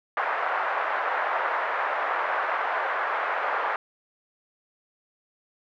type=band-pass noise; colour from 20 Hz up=white; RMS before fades=-27 dBFS; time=0.17-3.76 s; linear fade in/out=2 ms; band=570 to 1600 Hz; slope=24 dB/octave; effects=none